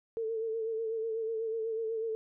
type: tone with vibrato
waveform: sine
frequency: 447.9 Hz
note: A4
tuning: 31 cents sharp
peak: -31 dBFS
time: 0.17-2.15 s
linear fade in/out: 0 ms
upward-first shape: sine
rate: 8.1 Hz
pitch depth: 41 cents each way
effects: none